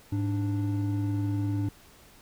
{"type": "tone pair together", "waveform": "triangle", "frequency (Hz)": [104.56, 293.7], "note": ["G#2", "D4"], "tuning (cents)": [12, 0], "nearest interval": "octave + tritone", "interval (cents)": 1788, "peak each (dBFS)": [-25, -29], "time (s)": [0.12, 1.69], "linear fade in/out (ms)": 5, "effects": ["pink hiss -55 dBFS RMS until 2.21 s"]}